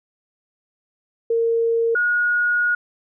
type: tone pair in turn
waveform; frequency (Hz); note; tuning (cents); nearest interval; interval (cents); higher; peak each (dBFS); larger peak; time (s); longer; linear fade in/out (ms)
sine; 460 / 1445.3; A#4 / F#6; -23 / -41; octave + minor sixth; 1982; second; -16; neither; 1.3-1.95 / 1.95-2.75; second; 5
effects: none